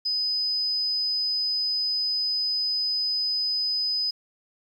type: tone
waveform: sine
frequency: 5010 Hz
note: D#8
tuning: 11 cents sharp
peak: -23 dBFS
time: 0.05-4.11 s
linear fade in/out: 10 ms
effects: 9-bit